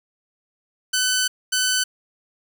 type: tone bursts at uneven times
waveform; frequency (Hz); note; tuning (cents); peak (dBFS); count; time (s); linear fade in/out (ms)
10% pulse; 1508; F#6; +32; -10; 2; 0.93-1.28 / 1.52-1.84; 10
effects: none